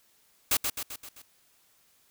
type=noise with echo; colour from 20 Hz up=white; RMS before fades=-24 dBFS; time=0.51-0.57 s; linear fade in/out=5 ms; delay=130 ms; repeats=5; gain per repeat=-5 dB; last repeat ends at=1.22 s; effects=white hiss -65 dBFS RMS until 2.1 s